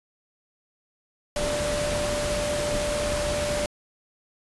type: tone in noise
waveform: sine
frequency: 590 Hz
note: D5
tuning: 8 cents sharp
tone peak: -26 dBFS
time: 1.36-3.66 s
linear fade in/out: 2 ms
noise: pink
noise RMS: -29 dBFS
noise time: 1.36-3.66 s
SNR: 0 dB
effects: resampled to 24000 Hz